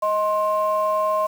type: tone pair together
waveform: sine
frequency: 628.5 / 1057 Hz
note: D#5 / C6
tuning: +17 / +17 cents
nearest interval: major sixth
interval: 900 cents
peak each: -20 dBFS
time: 0.02-1.27 s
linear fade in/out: 10 ms
effects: tanh soft clip ceiling -12 dBFS + 7-bit